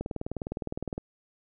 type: click train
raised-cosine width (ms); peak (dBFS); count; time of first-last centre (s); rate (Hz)
2; -19; 20; 0.01-0.979; 19.6
effects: none